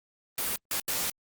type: noise bursts at uneven times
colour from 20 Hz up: white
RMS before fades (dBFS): -30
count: 3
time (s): 0.38-0.56 / 0.71-0.8 / 0.88-1.1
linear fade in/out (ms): 2
effects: Opus 32 kbps